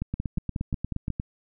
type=two click trains; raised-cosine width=5 ms; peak=-16 / -16 dBFS; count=7 / 10; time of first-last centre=0.02-1.103 / 0.14-1.199 s; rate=5.54 / 8.5 Hz; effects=none